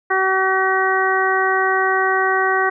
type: harmonic tone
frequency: 380 Hz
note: F#4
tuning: 46 cents sharp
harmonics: 1 / 2 / 3 / 4 / 5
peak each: -21 / -21 / -21 / -21 / -21 dBFS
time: 0.1-2.7 s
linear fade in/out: 10 ms
effects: none